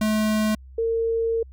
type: tone pair in turn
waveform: square / sine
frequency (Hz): 215.2 / 456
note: A3 / A#4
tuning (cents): -38 / -38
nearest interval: octave + minor second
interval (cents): 1300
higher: second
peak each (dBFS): -20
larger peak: neither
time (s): 0.01-0.55 / 0.78-1.43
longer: second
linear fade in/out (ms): 5
effects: added 65 Hz sine -41 dBFS peak until 1.52 s